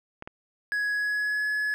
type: clicks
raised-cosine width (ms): 0.5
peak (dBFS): -23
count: 2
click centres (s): 0.224 / 0.275
type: tone with pitch glide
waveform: triangle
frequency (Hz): 1672 to 1699.3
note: G#6 to G#6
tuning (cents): +11 to +39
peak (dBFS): -23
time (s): 0.72-1.74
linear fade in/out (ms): 0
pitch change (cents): +28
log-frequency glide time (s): 0.92-1.48
effects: none